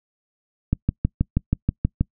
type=click train; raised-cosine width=5 ms; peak=-6 dBFS; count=9; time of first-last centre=0.73-2.01 s; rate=6.25 Hz; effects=noise-tail reverb RT60 0.1 s tail -26 dB re dry